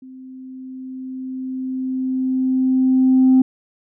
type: tone with level ramp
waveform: sine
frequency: 259.7 Hz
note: C4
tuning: 13 cents flat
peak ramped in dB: -36 to -7 dBFS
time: 0.02-3.42 s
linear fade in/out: 5 ms
effects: tanh soft clip ceiling -6 dBFS